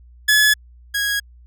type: tone pair in turn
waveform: sawtooth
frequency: 1707 / 1650.8 Hz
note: G#6 / G#6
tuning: +47 / -11 cents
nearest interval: minor second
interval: 58 cents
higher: first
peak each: -8 / -15 dBFS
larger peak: first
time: 0.28-0.54 / 0.94-1.2 s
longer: neither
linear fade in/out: 10 ms
effects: added 60 Hz sine -43 dBFS peak until 1.46 s